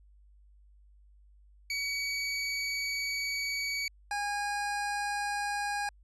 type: tone pair in turn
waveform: 25% pulse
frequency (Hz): 2264 / 818.2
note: C#7 / G#5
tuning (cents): +36 / -26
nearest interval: octave + tritone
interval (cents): 1762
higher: first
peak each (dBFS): -27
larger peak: neither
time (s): 1.7-3.88 / 4.11-5.89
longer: first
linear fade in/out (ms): 2
effects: added 50 Hz sine -56 dBFS peak until 6.03 s + resampled to 24000 Hz